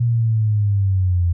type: linear sweep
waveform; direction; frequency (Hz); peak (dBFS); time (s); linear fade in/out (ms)
sine; down; 120.1 to 84.9; -14; 0-1.33; 10
effects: none